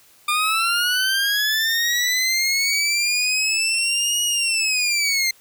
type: linear two-way sweep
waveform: 20% pulse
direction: up then down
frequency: 1199 to 2907 to 2082 Hz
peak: -13 dBFS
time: 0.28-5.31 s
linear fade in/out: 5 ms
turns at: 4.24 s
effects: white hiss -53 dBFS RMS until 5.4 s